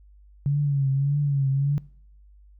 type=tone with vibrato; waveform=sine; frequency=140.2 Hz; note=C#3; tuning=20 cents sharp; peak=-19 dBFS; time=0.46-1.78 s; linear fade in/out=0 ms; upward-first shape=triangle; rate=1.7 Hz; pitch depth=77 cents each way; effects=noise-tail reverb RT60 0.6 s tail -22 dB re dry + added 50 Hz sine -49 dBFS peak until 2.59 s